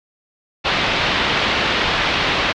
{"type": "low-pass noise", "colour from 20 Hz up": "white", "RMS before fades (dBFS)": -18, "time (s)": [0.64, 2.53], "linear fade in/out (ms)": 20, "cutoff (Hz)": 3700, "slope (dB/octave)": 24, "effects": ["low-pass 6000 Hz 12 dB/octave", "MP3 96 kbps"]}